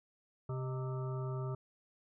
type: harmonic tone with a mistuned harmonic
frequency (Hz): 130.81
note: C3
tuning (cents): 0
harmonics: 1 / 3 / 5 / 7 / 9 / 10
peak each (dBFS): -36 / -44 / -49 / -53 / -51 / -53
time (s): 0.49-1.55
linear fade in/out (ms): 5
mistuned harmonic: 5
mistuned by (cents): -76
effects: none